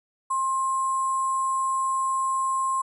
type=tone with sample-and-hold; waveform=sine; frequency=1062 Hz; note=C6; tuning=25 cents sharp; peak=-22 dBFS; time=0.3-2.82 s; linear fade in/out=10 ms; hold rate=8820 Hz; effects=resampled to 32000 Hz